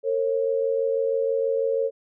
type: tone pair together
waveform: sine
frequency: 455.8 / 542 Hz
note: A#4 / C#5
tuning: -39 / -39 cents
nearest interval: minor third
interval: 300 cents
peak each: -23 / -24 dBFS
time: 0.03-1.91 s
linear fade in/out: 50 ms
effects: none